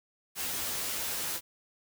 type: noise with comb filter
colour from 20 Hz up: white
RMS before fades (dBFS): -34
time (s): 0.35-1.41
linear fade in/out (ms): 50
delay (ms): 12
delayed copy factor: +0.65
effects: none